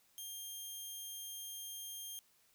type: tone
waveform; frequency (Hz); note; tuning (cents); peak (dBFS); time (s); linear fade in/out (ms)
10% pulse; 3200; G7; +35; -36; 0.18-2.19; 0
effects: white hiss -71 dBFS RMS until 2.54 s

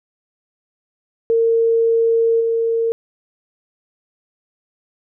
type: tone with level steps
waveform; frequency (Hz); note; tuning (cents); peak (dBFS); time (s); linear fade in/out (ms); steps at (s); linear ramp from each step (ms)
sine; 457.5; A#4; -32; -12 / -15; 1.3-2.92; 0; 2.4; 10
effects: none

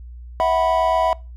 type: chord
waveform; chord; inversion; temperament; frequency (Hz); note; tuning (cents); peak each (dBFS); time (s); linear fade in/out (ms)
triangle; E suspended second; none; equal with one note detuned; 651.7 / 740 / 987.8; E5 / F#5 / B5; -20 / 0 / 0; -17 / -19 / -18; 0.4-1.13; 0
effects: noise-tail reverb RT60 0.3 s tail -24 dB re dry + added 60 Hz sine -34 dBFS peak until 1.36 s

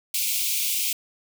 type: high-pass noise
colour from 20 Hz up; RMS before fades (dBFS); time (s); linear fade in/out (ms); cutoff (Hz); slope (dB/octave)
white; -25; 0.14-0.93; 5; 2200; 96
effects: none

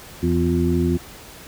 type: harmonic tone with a mistuned harmonic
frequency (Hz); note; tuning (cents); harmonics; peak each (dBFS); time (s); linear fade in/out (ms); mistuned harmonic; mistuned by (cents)
84.2; E2; +37; 1 / 2 / 3 / 4; -22 / -22 / -22 / -22; 0.22-0.98; 20; 4; +64
effects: pink hiss -41 dBFS RMS until 1.47 s

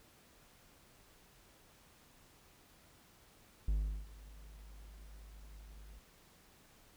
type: tone with ADSR envelope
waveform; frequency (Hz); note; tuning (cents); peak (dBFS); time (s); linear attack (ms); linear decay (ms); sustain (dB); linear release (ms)
triangle; 51.4; G#1; -17; -27; 3.68-6; 5; 370; -22; 20
effects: pink hiss -64 dBFS RMS until 6.96 s

